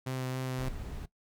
sawtooth tone with vibrato, 129.4 Hz, C3, 19 cents flat, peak -29 dBFS, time 0.06-0.69 s, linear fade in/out 10 ms, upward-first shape sine, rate 3.6 Hz, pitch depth 11 cents each way
brown noise, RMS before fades -39 dBFS, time 0.58-1.06 s, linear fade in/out 10 ms
effects noise-tail reverb RT60 0.1 s tail -18 dB re dry

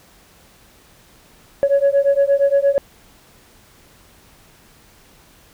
sine beating tone pair, 554.4 / 563 Hz, C#5 / C#5, 0 / +27 cents, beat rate 8.6 Hz, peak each -14 dBFS, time 1.63-2.78 s, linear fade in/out 0 ms, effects tanh soft clip ceiling -8 dBFS + pink hiss -50 dBFS RMS until 5.53 s

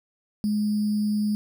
sine tone with sample-and-hold, 210 Hz, G#3, 19 cents sharp, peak -21 dBFS, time 0.44-1.35 s, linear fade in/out 0 ms, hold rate 4900 Hz, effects none

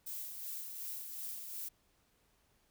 violet noise with tremolo, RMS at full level -42 dBFS, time 0.06-1.69 s, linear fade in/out 10 ms, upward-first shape sine, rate 2.7 Hz, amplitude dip 40%, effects pink hiss -73 dBFS RMS until 2.7 s

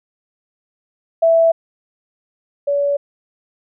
sine tone pair in turn, 660 / 569.6 Hz, E5 / C#5, +2 / +47 cents, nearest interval minor third, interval 255 cents, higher first, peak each -9 / -14 dBFS, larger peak first, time 1.22-1.52 / 2.67-2.97 s, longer neither, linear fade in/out 10 ms, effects none

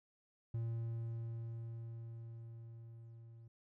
triangle tone with level ramp, 115.1 Hz, A#2, 22 cents flat, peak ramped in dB -34 to -52 dBFS, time 0.54-3.48 s, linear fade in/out 5 ms, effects none

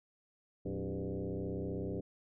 sine tone with frequency modulation, 111.4 Hz, A2, 22 cents sharp, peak -35 dBFS, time 0.65-2.01 s, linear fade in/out 10 ms, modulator 95.7 Hz, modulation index 4.2, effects none

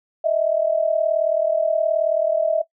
sine tone pair together, 620.5 / 659.3 Hz, D#5 / E5, -5 / 0 cents, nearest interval minor second, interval 105 cents, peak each -20 / -18 dBFS, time 0.24-2.62 s, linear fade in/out 10 ms, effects noise-tail reverb RT60 0.1 s tail -18 dB re dry

